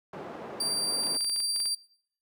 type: band-pass noise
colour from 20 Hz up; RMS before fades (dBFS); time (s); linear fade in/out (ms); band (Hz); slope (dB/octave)
white; -41; 0.13-1.17; 2; 190 to 710; 12
type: tone with tremolo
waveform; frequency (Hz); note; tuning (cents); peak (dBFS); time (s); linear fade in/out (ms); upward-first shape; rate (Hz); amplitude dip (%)
30% pulse; 4703; D8; +2; -23; 0.6-1.75; 5; triangle; 18; 30
type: clicks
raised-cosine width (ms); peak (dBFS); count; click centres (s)
0.2; -27; 11; 1.035 / 1.068 / 1.148 / 1.208 / 1.246 / 1.297 / 1.362 / 1.403 / 1.562 / 1.602 / 1.657
effects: noise-tail reverb RT60 0.6 s tail -21 dB re dry